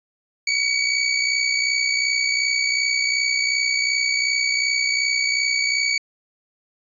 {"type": "tone with amplitude modulation", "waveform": "25% pulse", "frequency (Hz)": 2263, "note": "C#7", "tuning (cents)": 35, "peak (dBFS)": -12, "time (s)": [0.47, 5.98], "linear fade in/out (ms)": 5, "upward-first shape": "sine", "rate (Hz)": 62.7, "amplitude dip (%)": 55, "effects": ["resampled to 22050 Hz"]}